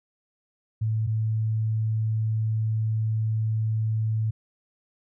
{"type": "tone pair in turn", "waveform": "sine", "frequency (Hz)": [110, 110], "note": ["A2", "A2"], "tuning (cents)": [0, 0], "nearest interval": "unison", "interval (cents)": 0, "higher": "neither", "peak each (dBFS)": -22, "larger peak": "neither", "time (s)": [[0.81, 1.07], [1.07, 4.31]], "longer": "second", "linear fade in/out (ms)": 10, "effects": []}